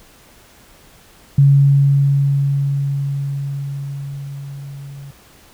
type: tone with level ramp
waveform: sine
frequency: 139.7 Hz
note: C#3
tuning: 14 cents sharp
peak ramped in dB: -6 to -31 dBFS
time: 1.38-5.11 s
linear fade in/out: 5 ms
effects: pink hiss -47 dBFS RMS until 5.53 s